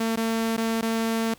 sawtooth tone with dropouts, 225.8 Hz, A3, 45 cents sharp, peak -19 dBFS, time 0-1.34 s, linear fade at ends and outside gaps 5 ms, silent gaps 0.16-0.172 / 0.567-0.577 / 0.813-0.825 s, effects pink hiss -53 dBFS RMS until 1.38 s

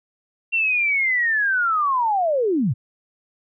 sine linear sweep, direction down, 2741 to 98 Hz, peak -17 dBFS, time 0.52-2.74 s, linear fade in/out 20 ms, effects none

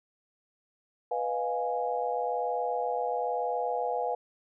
sine chord, F half-diminished seventh, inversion second, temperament equal with one note detuned, 493.9 / 622.3 / 703.3 / 830.6 Hz, Cb5 / Eb5 / F5 / Ab5, 0 / 0 / +12 / 0 cents, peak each -32 / -38 / -32 / -33 dBFS, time 1.11-4.15 s, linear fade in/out 5 ms, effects none

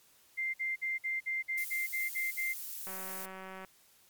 sine tone bursts, 2093 Hz, C7, in tune, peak -31 dBFS, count 10, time 0.37-2.538 s, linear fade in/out 20 ms, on 170 ms, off 52 ms
violet noise, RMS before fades -41 dBFS, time 1.57-3.26 s, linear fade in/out 10 ms
click train, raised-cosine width 0.5 ms, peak -31 dBFS, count 148, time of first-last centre 2.87-3.648 s, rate 189 Hz
effects white hiss -64 dBFS RMS until 4.09 s + MP3 96 kbps

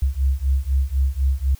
sine beating tone pair, 65.41 / 69.41 Hz, C2 / C#2, 0 / +3 cents, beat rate 4 Hz, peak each -20 dBFS, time 0.02-1.55 s, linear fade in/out 5 ms, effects white hiss -51 dBFS RMS until 1.59 s

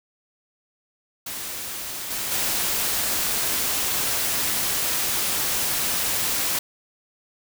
white noise with level steps, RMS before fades -32 / -28 / -24 dBFS, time 1.26-6.59 s, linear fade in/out 5 ms, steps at 2.1 / 2.31 s, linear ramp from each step 10 ms, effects none

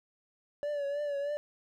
triangle tone with vibrato, 575 Hz, D5, 37 cents flat, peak -29 dBFS, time 0.63-1.37 s, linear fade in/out 0 ms, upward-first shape triangle, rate 3.2 Hz, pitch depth 57 cents each way, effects none

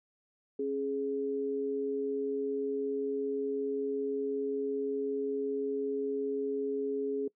sine tone pair together, 272.7 / 418 Hz, C#4 / G#4, -28 / +11 cents, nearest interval perfect fifth, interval 739 cents, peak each -36 / -31 dBFS, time 0.59-7.28 s, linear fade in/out 5 ms, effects noise-tail reverb RT60 0.1 s tail -23 dB re dry

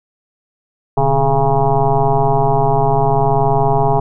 sine tone with frequency modulation, 415.3 Hz, G#4, in tune, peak -10 dBFS, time 0.97-4 s, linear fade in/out 5 ms, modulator 135 Hz, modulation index 3.9, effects none

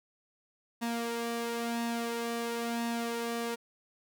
sawtooth tone with flanger, 233.6 Hz, A#3, 4 cents sharp, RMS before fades -34 dBFS, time 0.81-3.56 s, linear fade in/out 20 ms, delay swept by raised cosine 1.1 to 2.6 ms, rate 0.98 Hz, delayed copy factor +0.55, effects none

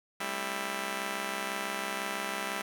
5% pulse chord, A minor seventh, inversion third, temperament just, 198 / 220 / 264 / 330 Hz, G3 / A3 / C4 / E4, +18 / 0 / +16 / +2 cents, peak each -26 / -30 / -32 / -29 dBFS, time 0.2-2.62 s, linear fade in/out 5 ms, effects none

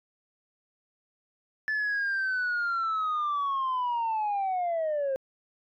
sine linear sweep, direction down, 1746 to 523.3 Hz, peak -24 dBFS, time 1.68-5.16 s, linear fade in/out 0 ms, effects tanh soft clip ceiling -24 dBFS

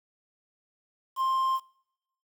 triangle tone with quantisation, 1054 Hz, C6, 12 cents sharp, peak -22 dBFS, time 1.16-1.6 s, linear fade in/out 50 ms, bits 8, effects noise-tail reverb RT60 0.8 s tail -24 dB re dry

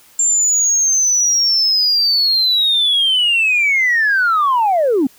sine linear sweep, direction down, 7350 to 242.8 Hz, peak -10 dBFS, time 0.19-5.07 s, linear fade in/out 5 ms, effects tanh soft clip ceiling -8 dBFS + white hiss -48 dBFS RMS until 5.18 s

